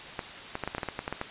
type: clicks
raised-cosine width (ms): 0.5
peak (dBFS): -16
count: 12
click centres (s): 0.192 / 0.554 / 0.637 / 0.676 / 0.749 / 0.782 / 0.832 / 0.887 / 0.991 / 1.079 / 1.126 / 1.214
effects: white hiss -42 dBFS RMS until 1.3 s + resampled to 8000 Hz